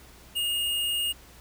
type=tone; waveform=square; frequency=2847 Hz; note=F7; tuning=33 cents sharp; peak=-26 dBFS; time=0.35-1.13 s; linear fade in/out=20 ms; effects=added 60 Hz sine -53 dBFS peak until 1.4 s + pink hiss -52 dBFS RMS until 1.4 s